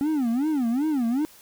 triangle tone with vibrato, 268.5 Hz, C4, 45 cents sharp, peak -19 dBFS, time 0.01-1.25 s, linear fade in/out 0 ms, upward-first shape sine, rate 2.6 Hz, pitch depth 280 cents each way, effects white hiss -51 dBFS RMS until 1.41 s

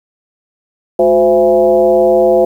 sine tone with frequency modulation, 517 Hz, C5, 21 cents flat, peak -6 dBFS, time 0.99-2.45 s, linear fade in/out 5 ms, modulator 153 Hz, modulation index 1.2, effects 7-bit

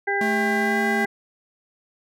harmonic tone, 400 Hz, G4, 35 cents sharp, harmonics 1 / 2 / 4 / 5, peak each -26 / -26 / -26 / -26 dBFS, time 0.07-1.06 s, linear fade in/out 10 ms
square tone with pitch glide, 217.3 to 221.4 Hz, A3 to A3, -21 to +11 cents, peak -25 dBFS, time 0.21-1.05 s, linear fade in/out 2 ms, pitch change +32 cents, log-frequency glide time 0.58-0.81 s
effects none

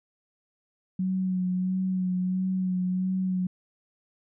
sine tone with vibrato, 185 Hz, F#3, in tune, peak -24 dBFS, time 0.99-3.47 s, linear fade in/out 5 ms, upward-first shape sine, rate 1.5 Hz, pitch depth 25 cents each way, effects none

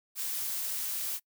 blue noise, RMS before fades -34 dBFS, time 0.15-1.2 s, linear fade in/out 50 ms, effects noise-tail reverb RT60 0.1 s tail -25 dB re dry

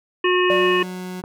harmonic tone, 362.2 Hz, F#4, 37 cents flat, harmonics 1 / 3 / 5 / 7 / 8, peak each -17 / -22 / -24 / -25 / -26 dBFS, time 0.24-0.83 s, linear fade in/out 5 ms
30% pulse tone, 182.9 Hz, F#3, 20 cents flat, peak -26 dBFS, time 0.49-1.22 s, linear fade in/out 20 ms
sine tone with exponential decay, 587.3 Hz, D5, in tune, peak -17 dBFS, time 0.5-1.01 s, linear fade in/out 0 ms, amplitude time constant 110 ms
click, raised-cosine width 1 ms, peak -19 dBFS, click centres 1.239 s
effects none

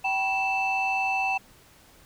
sine tone cluster, 772 / 971 / 2651 Hz, G5 / B5 / E7, -27 / -30 / +9 cents, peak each -25 / -33 / -25 dBFS, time 0.04-1.38 s, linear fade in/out 10 ms, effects tanh soft clip ceiling -18 dBFS + pink hiss -55 dBFS RMS until 2.05 s

